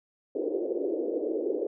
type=band-pass noise; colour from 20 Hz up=white; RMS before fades=-30 dBFS; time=0.35-1.67 s; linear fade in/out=5 ms; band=310 to 510 Hz; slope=48 dB/octave; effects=none